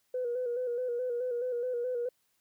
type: tone with vibrato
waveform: sine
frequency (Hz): 491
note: B4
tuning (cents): -10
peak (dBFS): -29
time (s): 0.14-2.09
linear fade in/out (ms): 5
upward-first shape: square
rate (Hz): 4.7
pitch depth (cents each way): 46
effects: tanh soft clip ceiling -25 dBFS + white hiss -74 dBFS RMS until 2.4 s